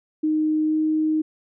sine tone with pitch glide, 309.5 to 311.5 Hz, D#4 to D#4, -9 to +2 cents, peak -18 dBFS, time 0.23-1.22 s, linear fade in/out 10 ms, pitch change +11 cents, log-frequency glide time 0.66-0.75 s, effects none

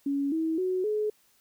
sine tone with pitch steps, 280.3 / 322 / 369.9 / 424.9 Hz, C#4 / E4 / F#4 / G#4, +19 / -41 / 0 / +40 cents, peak -25 dBFS, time 0.06-1.1 s, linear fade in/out 5 ms, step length 260 ms, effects white hiss -65 dBFS RMS until 1.4 s

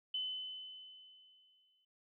sine tone with exponential decay, 3028 Hz, F#7, 39 cents sharp, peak -34 dBFS, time 0.14-1.85 s, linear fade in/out 5 ms, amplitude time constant 370 ms, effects noise-tail reverb RT60 0.1 s tail -25 dB re dry

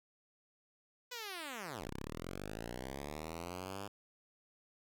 5% pulse linear two-way sweep, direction down then up, 504 to 30.87 to 101.7 Hz, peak -31 dBFS, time 1.11-3.88 s, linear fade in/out 10 ms, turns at 1.9 s, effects none

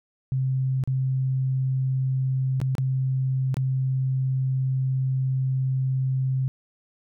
sine tone with dropouts, 131.5 Hz, C3, 9 cents sharp, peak -21 dBFS, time 0.32-6.48 s, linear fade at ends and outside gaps 0 ms, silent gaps 0.838-0.875 / 2.602-2.615 / 2.752-2.782 / 3.543-3.569 s, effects none

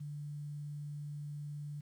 sine tone, 146.83 Hz, D3, in tune, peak -40 dBFS, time 0-1.81 s, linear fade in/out 10 ms, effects 11-bit

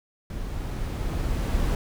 brown noise with level ramp, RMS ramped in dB -33 to -23 dBFS, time 0.3-1.75 s, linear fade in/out 2 ms, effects none

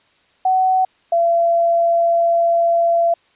sine tone pair in turn, 750 / 678.7 Hz, F#5 / F5, +23 / -50 cents, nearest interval major second, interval 173 cents, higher first, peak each -12 dBFS, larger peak neither, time 0.45-0.85 / 1.12-3.14 s, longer second, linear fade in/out 5 ms, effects white hiss -57 dBFS RMS until 3.35 s + resampled to 8000 Hz

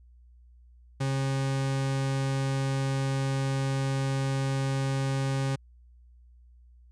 40% pulse tone, 135.4 Hz, C#3, 40 cents flat, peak -25 dBFS, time 1-5.56 s, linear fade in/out 10 ms, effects added 60 Hz sine -52 dBFS peak until 6.91 s + resampled to 22050 Hz

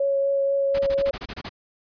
sine tone with vibrato, 553 Hz, C#5, 4 cents flat, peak -19 dBFS, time 0-1.11 s, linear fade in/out 5 ms, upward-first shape triangle, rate 4.1 Hz, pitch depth 10 cents each way
pink noise bursts, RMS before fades -33 dBFS, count 10, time 0.74-1.493 s, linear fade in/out 10 ms, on 51 ms, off 27 ms
effects resampled to 11025 Hz

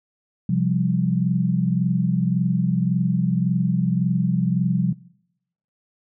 sine chord, C suspended fourth, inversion none, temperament just, 130.81 / 174.42 / 196.22 Hz, C3 / F3 / G3, 0 / -2 / +2 cents, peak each -23 / -20 / -24 dBFS, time 0.49-4.93 s, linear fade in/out 5 ms, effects noise-tail reverb RT60 0.8 s tail -22 dB re dry

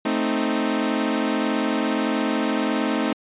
sawtooth chord, A diminished, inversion none, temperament equal, 220 / 261.6 / 311.1 Hz, A3 / C4 / Eb4, 0 / 0 / 0 cents, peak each -21 dBFS, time 0.05-3.13 s, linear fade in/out 5 ms, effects resampled to 8000 Hz

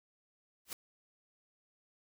white noise with exponential growth, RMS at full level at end -36 dBFS, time 0.65-0.73 s, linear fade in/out 2 ms, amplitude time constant 16 ms, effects none

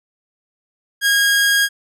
sawtooth tone, 1634 Hz, G#6, 29 cents flat, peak -9 dBFS, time 1.01-1.69 s, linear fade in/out 50 ms, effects resampled to 32000 Hz

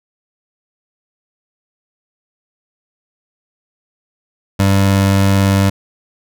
25% pulse tone, 98 Hz, G2, in tune, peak -6 dBFS, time 4.59-5.7 s, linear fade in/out 10 ms, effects none

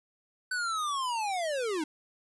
square linear sweep, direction down, 1521 to 291.3 Hz, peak -30 dBFS, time 0.51-1.84 s, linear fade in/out 5 ms, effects resampled to 24000 Hz + 10-bit

